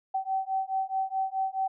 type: beating tone pair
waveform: sine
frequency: 765 / 769.7 Hz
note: G5 / G5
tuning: -42 / -32 cents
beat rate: 4.7 Hz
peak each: -30 dBFS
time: 0.14-1.68 s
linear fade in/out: 10 ms
effects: none